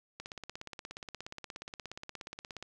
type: click train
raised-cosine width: 0.2 ms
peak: -25 dBFS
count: 42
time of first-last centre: 0.2-2.626 s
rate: 16.9 Hz
effects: none